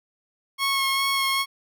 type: tone with vibrato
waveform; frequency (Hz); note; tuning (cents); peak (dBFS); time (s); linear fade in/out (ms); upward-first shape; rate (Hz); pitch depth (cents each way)
15% pulse; 1091; C#6; -28; -15; 0.58-1.46; 50; sine; 2.5; 15
effects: none